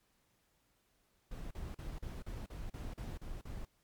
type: noise bursts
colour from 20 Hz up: brown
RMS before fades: -43 dBFS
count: 10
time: 1.31-3.652 s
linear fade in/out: 5 ms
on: 200 ms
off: 38 ms
effects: pink hiss -75 dBFS RMS until 3.83 s + MP3 96 kbps